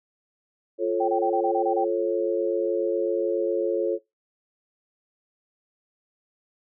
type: chord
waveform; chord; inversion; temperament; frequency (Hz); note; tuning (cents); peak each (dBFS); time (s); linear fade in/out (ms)
sine; F augmented; none; just; 349.2 / 436.5 / 545.7; F4 / A4 / C#5; 0 / -14 / -27; -26; 0.78-3.99; 50
type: tone bursts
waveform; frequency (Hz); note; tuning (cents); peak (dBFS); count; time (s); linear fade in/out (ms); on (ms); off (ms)
sine; 779; G5; -11; -23; 8; 1-1.846; 10; 83; 26
effects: noise-tail reverb RT60 0.2 s tail -23 dB re dry